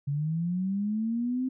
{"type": "linear sweep", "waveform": "sine", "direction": "up", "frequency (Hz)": [138.59, 261.8], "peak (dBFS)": -26, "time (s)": [0.07, 1.49], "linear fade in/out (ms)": 10, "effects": []}